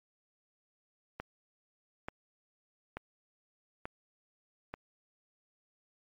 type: click train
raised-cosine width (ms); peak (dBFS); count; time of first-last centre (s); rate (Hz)
0.5; -23; 5; 1.2-4.74; 1.13
effects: MP3 64 kbps